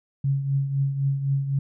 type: tone with tremolo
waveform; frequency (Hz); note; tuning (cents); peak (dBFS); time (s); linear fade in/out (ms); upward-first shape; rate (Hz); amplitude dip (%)
sine; 138; C#3; -7; -18; 0.24-1.59; 5; triangle; 3.9; 65
effects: none